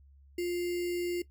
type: tone with sample-and-hold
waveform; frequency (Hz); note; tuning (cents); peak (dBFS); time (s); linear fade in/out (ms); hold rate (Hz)
sine; 351.3; F4; +10; -29; 0.38-1.22; 5; 2450
effects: noise-tail reverb RT60 0.1 s tail -17 dB re dry + added 69 Hz sine -55 dBFS peak until 1.3 s